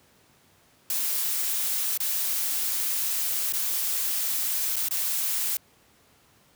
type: noise with dropouts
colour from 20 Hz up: blue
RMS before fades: -27 dBFS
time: 0.9-5.57 s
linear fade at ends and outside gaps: 2 ms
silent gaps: 1.975-2.002 / 3.524-3.535 / 4.759-4.764 / 4.886-4.909 s
effects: pink hiss -60 dBFS RMS until 6.55 s + high-pass 80 Hz 12 dB/octave